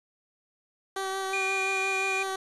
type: tone with vibrato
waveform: 15% pulse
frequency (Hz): 384.5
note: G4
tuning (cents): -33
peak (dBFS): -23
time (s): 0.96-2.36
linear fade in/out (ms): 5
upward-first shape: sine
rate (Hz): 5.7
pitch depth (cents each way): 14
type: tone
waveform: triangle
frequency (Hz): 2424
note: D#7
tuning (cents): -46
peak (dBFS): -26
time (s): 1.33-2.23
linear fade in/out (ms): 5
effects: resampled to 24000 Hz + 8-bit